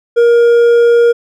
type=tone with hard clipping; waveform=triangle; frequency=471.4 Hz; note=A#4; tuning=19 cents sharp; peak=-6 dBFS; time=0.16-1.13 s; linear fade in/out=20 ms; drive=7 dB; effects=none